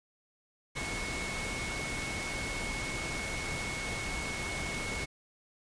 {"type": "tone in noise", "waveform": "sine", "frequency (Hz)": 2197, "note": "C#7", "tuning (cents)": -16, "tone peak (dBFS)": -38, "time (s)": [0.75, 5.06], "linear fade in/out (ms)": 20, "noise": "pink", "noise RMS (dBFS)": -37, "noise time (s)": [0.75, 5.06], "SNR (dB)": -4, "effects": ["resampled to 22050 Hz"]}